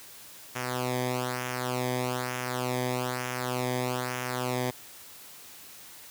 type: tone with flanger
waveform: sawtooth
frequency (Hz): 125.7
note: B2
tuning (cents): +31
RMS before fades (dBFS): -31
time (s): 0.55-4.71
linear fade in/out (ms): 10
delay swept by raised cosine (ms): 0.23 to 0.73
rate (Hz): 1.1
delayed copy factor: -0.8
effects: white hiss -48 dBFS RMS until 6.1 s + high-pass 60 Hz 12 dB/octave